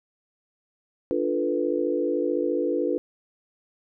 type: chord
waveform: sine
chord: B half-diminished seventh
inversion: first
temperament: equal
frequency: 293.7 / 349.2 / 440 / 493.9 Hz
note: D4 / F4 / A4 / B4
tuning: 0 / 0 / 0 / 0 cents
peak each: -28 / -27 / -29 / -27 dBFS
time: 1.11-2.98 s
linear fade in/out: 0 ms
effects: none